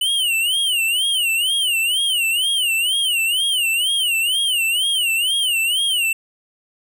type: tone with vibrato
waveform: square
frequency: 2947 Hz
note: F#7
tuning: 8 cents flat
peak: -17 dBFS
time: 0.01-6.13 s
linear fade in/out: 5 ms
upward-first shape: sine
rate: 2.1 Hz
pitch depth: 180 cents each way
effects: none